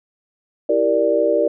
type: chord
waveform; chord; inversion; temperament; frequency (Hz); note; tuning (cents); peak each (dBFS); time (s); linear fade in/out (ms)
sine; E half-diminished seventh; none; equal with one note detuned; 329.6 / 394 / 466.2 / 587.3; E4 / G4 / Bb4 / D5; 0 / +9 / 0 / 0; -22 / -22 / -19 / -17; 0.69-1.48; 5
effects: none